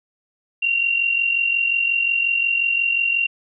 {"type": "tone with amplitude modulation", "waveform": "sine", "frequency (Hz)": 2758, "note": "F7", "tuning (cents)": -22, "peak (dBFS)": -14, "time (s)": [0.62, 3.27], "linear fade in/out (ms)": 10, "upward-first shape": "sine", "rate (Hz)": 45.6, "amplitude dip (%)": 60, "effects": []}